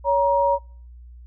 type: tone pair together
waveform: sine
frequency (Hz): 561.7 / 946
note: C#5 / A#5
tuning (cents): +23 / +25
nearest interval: major sixth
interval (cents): 902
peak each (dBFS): -19 / -18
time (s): 0.04-0.59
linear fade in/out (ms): 50
effects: noise-tail reverb RT60 0.5 s tail -26 dB re dry + added 60 Hz sine -40 dBFS peak until 1.26 s